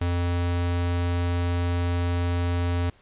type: tone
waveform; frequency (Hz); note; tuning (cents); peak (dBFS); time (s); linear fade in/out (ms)
square; 87.31; F2; 0; -23; 0.01-2.9; 5
effects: pink hiss -58 dBFS RMS until 3.01 s + resampled to 8000 Hz